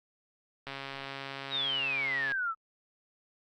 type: click train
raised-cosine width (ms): 0.3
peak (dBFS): -23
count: 227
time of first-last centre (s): 0.67-2.32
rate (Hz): 137
type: exponential sweep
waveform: sine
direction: down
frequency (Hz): 3900 to 1278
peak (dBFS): -29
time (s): 1.5-2.55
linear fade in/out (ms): 50
effects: Opus 48 kbps